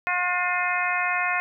harmonic tone with a mistuned harmonic, 358.6 Hz, F4, 46 cents sharp, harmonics 2 / 3 / 4 / 5 / 6 / 7, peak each -29 / -29 / -29 / -29 / -29 / -29 dBFS, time 0.07-1.4 s, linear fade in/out 0 ms, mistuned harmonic 6, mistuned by -37 cents, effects none

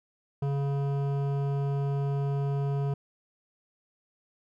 sine tone with hard clipping, 140 Hz, C#3, 18 cents sharp, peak -28 dBFS, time 0.42-2.94 s, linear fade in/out 5 ms, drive 13 dB, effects none

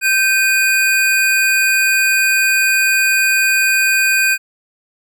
square tone pair together, 1559 / 2475 Hz, G6 / D#7, -10 / -10 cents, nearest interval minor sixth, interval 800 cents, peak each -15 dBFS, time 0.01-4.38 s, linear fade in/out 50 ms, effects none

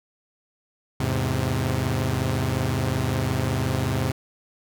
sawtooth chord, E augmented, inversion none, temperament equal with one note detuned, 82.41 / 105.34 / 130.81 Hz, E2 / G#2 / B#2, 0 / +25 / 0 cents, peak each -25 / -23 / -21 dBFS, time 1-4.12 s, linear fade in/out 5 ms, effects none

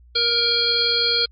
harmonic tone, 470 Hz, A#4, 14 cents sharp, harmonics 1 / 3 / 5 / 7 / 9 / 10, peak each -27 / -27 / -31 / -23 / -19 / -26 dBFS, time 0.15-1.26 s, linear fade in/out 10 ms, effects added 60 Hz sine -46 dBFS peak until 1.31 s + MP3 32 kbps

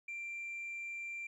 sine tone, 2363 Hz, D7, 10 cents sharp, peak -38 dBFS, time 0.08-1.27 s, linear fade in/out 5 ms, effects tanh soft clip ceiling -38 dBFS + 13-bit

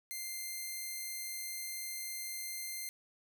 5% pulse tone, 2093 Hz, C7, in tune, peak -29 dBFS, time 0.11-2.89 s, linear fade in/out 0 ms, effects none

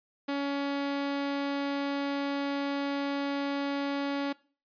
sawtooth tone, 281.1 Hz, C#4, 24 cents sharp, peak -25 dBFS, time 0.28-4.33 s, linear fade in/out 10 ms, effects noise-tail reverb RT60 0.4 s tail -21 dB re dry + resampled to 11025 Hz

